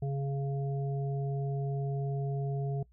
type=harmonic tone; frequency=138.59 Hz; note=C#3; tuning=in tune; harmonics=1 / 3 / 5; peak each=-30 / -40 / -44 dBFS; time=0.02-2.83 s; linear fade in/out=5 ms; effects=noise-tail reverb RT60 0.1 s tail -22 dB re dry + added 60 Hz sine -59 dBFS peak until 2.92 s